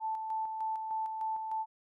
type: tone with tremolo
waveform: sine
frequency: 880 Hz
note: A5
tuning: in tune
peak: -31 dBFS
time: 0-1.66 s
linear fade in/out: 50 ms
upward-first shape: square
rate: 3.3 Hz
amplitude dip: 40%
effects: none